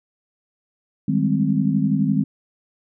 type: chord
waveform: sine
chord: Ab major seventh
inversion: second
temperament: equal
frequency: 155.56 / 196 / 207.7 / 261.6 Hz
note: Eb3 / G3 / Ab3 / C4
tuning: 0 / 0 / 0 / 0 cents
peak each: -22 dBFS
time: 1.08-2.24 s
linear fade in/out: 5 ms
effects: none